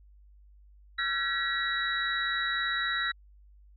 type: tone cluster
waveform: sine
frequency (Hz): 1358 / 1539 / 1683 / 1921 / 3885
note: F6 / G6 / G#6 / B6 / B7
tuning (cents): -49 / -32 / +23 / -48 / -29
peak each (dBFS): -34 / -38 / -37 / -31 / -33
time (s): 0.98-3.12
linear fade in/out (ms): 10
effects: added 50 Hz sine -53 dBFS peak until 3.76 s